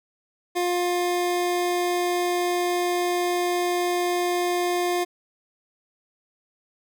25% pulse tone, 353.7 Hz, F4, 22 cents sharp, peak -18 dBFS, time 0.55-5.05 s, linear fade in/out 20 ms, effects none

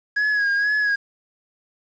triangle tone with vibrato, 1661.2 Hz, G#6, in tune, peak -16 dBFS, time 0.16-0.96 s, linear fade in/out 10 ms, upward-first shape sine, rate 2.1 Hz, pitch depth 46 cents each way, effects resampled to 16000 Hz + 8-bit

